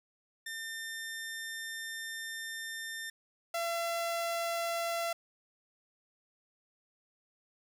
sawtooth tone pair in turn, 1800 / 677.2 Hz, A6 / E5, +39 / +46 cents, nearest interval octave + perfect fourth, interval 1693 cents, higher first, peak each -35 / -28 dBFS, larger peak second, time 0.46-3.1 / 3.54-5.13 s, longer first, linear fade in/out 5 ms, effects none

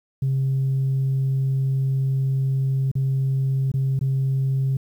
sine tone with dropouts, 134.2 Hz, C3, 44 cents sharp, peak -17 dBFS, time 0.22-4.77 s, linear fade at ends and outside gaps 5 ms, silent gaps 2.915-2.953 / 3.717-3.739 / 3.992-4.011 s, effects tanh soft clip ceiling -16 dBFS + 9-bit

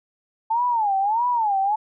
sine tone with vibrato, 872 Hz, A5, 16 cents flat, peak -18 dBFS, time 0.5-1.76 s, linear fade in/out 10 ms, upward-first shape sine, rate 1.6 Hz, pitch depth 210 cents each way, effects none

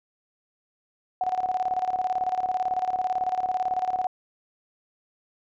sine tone with tremolo, 740 Hz, F#5, in tune, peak -21 dBFS, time 1.21-4.07 s, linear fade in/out 2 ms, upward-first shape square, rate 18 Hz, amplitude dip 70%, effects resampled to 16000 Hz

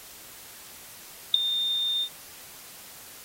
sine tone with ADSR envelope, 3628 Hz, A#7, 48 cents flat, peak -9 dBFS, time 1.34-2.09 s, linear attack 4 ms, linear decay 6 ms, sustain -15 dB, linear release 69 ms, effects white hiss -46 dBFS RMS until 3.24 s + AAC 48 kbps

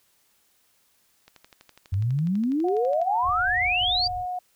click train, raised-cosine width 0.2 ms, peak -30 dBFS, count 22, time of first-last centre 1.28-3.016 s, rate 12.1 Hz
sine exponential sweep, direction up, 90.2 to 4842 Hz, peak -21 dBFS, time 1.92-4.08 s, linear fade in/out 10 ms
sine tone, 726 Hz, F#5, 33 cents flat, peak -27 dBFS, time 2.64-4.39 s, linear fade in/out 5 ms
white low-pass noise, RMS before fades -39 dBFS, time 3.22-4.26 s, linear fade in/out 50 ms, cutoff 110 Hz, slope 96 dB/octave
effects white hiss -65 dBFS RMS until 4.55 s

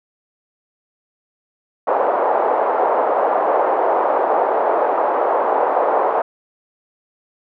white band-pass noise, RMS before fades -17 dBFS, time 1.87-6.22 s, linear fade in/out 5 ms, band 450 to 900 Hz, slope 24 dB/octave, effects none

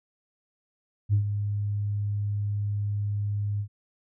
sine tone with ADSR envelope, 102.7 Hz, G#2, 19 cents flat, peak -16 dBFS, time 1.09-3.68 s, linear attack 43 ms, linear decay 98 ms, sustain -9 dB, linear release 80 ms, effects tanh soft clip ceiling -15 dBFS

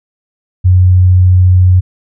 sine tone, 91.4 Hz, F#2, 21 cents flat, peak -3 dBFS, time 0.64-1.81 s, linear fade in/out 20 ms, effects none

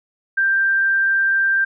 sine tone, 1578 Hz, G6, 11 cents sharp, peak -14 dBFS, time 0.37-1.65 s, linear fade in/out 10 ms, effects none

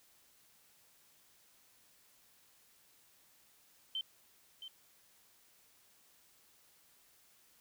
sine tone with echo, 3100 Hz, G7, 20 cents flat, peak -35 dBFS, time 3.95-4.01 s, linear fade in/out 2 ms, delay 670 ms, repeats 1, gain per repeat -10 dB, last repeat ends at 4.68 s, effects white hiss -67 dBFS RMS until 7.6 s

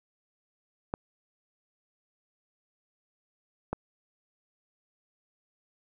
clicks, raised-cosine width 1 ms, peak -16 dBFS, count 2, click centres 0.939 / 3.73 s, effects none

